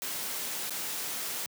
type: noise with dropouts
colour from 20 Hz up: white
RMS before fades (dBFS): -35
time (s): 0.02-1.46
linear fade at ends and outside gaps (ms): 0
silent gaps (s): 0.696-0.706
effects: high-pass 150 Hz 12 dB/octave